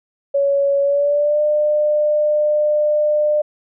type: tone with pitch glide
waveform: sine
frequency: 560 to 600.2 Hz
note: C#5 to D5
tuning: +18 to +38 cents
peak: -13 dBFS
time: 0.34-3.42 s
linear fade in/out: 10 ms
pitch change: +120 cents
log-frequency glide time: 0.82-1.41 s
effects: none